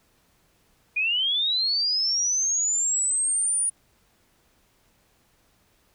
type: linear sweep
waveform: sine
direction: up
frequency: 2412 to 9650 Hz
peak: -21 dBFS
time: 0.96-3.7 s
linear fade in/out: 10 ms
effects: pink hiss -64 dBFS RMS until 5.94 s